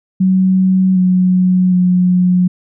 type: tone with pitch steps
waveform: sine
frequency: 187.6 / 183.4 / 180.8 Hz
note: F#3 / F#3 / F#3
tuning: +24 / -15 / -40 cents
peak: -8 dBFS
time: 0.2-2.48 s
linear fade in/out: 10 ms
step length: 760 ms
effects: none